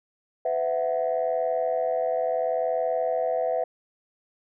sine chord, B suspended fourth, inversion none, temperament equal with one note detuned, 506 / 659.3 / 740 Hz, B4 / E5 / F#5, +42 / 0 / 0 cents, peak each -26 / -25 / -29 dBFS, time 0.45-3.64 s, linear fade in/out 5 ms, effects tanh soft clip ceiling -16 dBFS

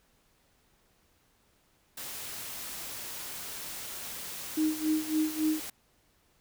white noise, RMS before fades -40 dBFS, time 1.97-5.7 s, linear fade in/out 5 ms
sine tone with tremolo, 311.1 Hz, D#4, in tune, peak -23 dBFS, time 4.57-5.6 s, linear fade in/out 5 ms, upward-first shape sine, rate 3.6 Hz, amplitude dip 85%
effects pink hiss -68 dBFS RMS until 6.4 s

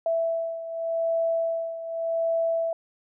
sine beating tone pair, 661 / 661.86 Hz, E5 / E5, +5 / +7 cents, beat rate 0.86 Hz, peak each -25 / -30 dBFS, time 0.06-2.73 s, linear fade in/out 2 ms, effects none

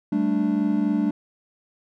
triangle chord, G suspended second, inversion none, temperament equal, 196 / 220 / 293.7 Hz, G3 / A3 / D4, 0 / 0 / 0 cents, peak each -23 / -22 / -21 dBFS, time 0.12-1.11 s, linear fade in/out 5 ms, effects none

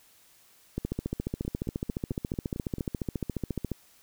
two click trains, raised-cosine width 3 ms, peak -23 / -17 dBFS, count 7 / 43, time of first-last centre 1.45-2.783 / 0.78-3.717 s, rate 4.5 / 14.3 Hz, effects white hiss -60 dBFS RMS until 4.02 s

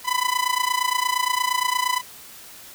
sawtooth tone with amplitude modulation, 1000 Hz, B5, 21 cents sharp, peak -13 dBFS, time 0.04-2.02 s, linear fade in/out 50 ms, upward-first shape sine, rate 28.6 Hz, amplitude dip 85%, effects white hiss -43 dBFS RMS until 2.74 s

